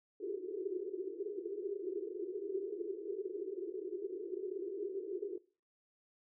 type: band-pass noise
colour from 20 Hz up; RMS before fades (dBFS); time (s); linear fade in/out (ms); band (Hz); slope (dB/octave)
white; -41; 0.2-5.38; 5; 350 to 420; 96
effects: noise-tail reverb RT60 0.4 s tail -21 dB re dry